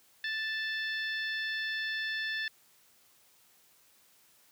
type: harmonic tone with a mistuned harmonic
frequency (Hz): 880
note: A5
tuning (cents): 0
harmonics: 2 / 3 / 4 / 5 / 6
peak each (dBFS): -33 / -43 / -40 / -46 / -47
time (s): 0.24-2.48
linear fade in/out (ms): 2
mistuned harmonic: 5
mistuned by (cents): -20
effects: white hiss -64 dBFS RMS until 4.51 s + high-pass 80 Hz 12 dB/octave